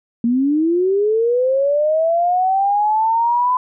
sine linear sweep, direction up, 228.2 to 1011 Hz, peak -13 dBFS, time 0.24-3.57 s, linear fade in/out 2 ms, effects none

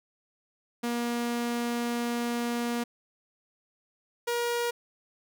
sawtooth tone pair in turn, 237.9 / 475.8 Hz, A#3 / A#4, +35 / +35 cents, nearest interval octave, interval 1200 cents, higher second, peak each -24 / -23 dBFS, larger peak second, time 0.83-2.84 / 4.27-4.71 s, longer first, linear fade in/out 10 ms, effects none

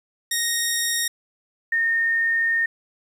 10% pulse / sine tone pair in turn, 1864.7 / 1832.7 Hz, A#6 / A#6, 0 / -30 cents, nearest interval unison, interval 30 cents, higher first, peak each -12 / -18 dBFS, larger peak first, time 0.31-1.08 / 1.72-2.66 s, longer second, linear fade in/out 5 ms, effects 9-bit

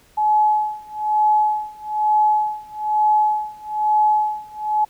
sine tone with tremolo, 851 Hz, G#5, 42 cents sharp, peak -12 dBFS, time 0.17-4.85 s, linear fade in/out 10 ms, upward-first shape sine, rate 1.1 Hz, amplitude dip 95%, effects pink hiss -54 dBFS RMS until 4.89 s

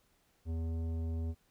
sine tone with tanh clipping, 81.9 Hz, E2, 11 cents flat, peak -35 dBFS, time 0.45-1.35 s, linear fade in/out 50 ms, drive 13 dB, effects pink hiss -72 dBFS RMS until 1.5 s

